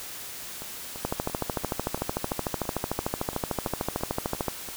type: two click trains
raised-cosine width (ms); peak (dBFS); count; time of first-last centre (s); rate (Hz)
1; -24 / -12; 13 / 47; 0.62-4.688 / 1.05-4.483; 2.95 / 13.4
effects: white hiss -39 dBFS RMS until 4.76 s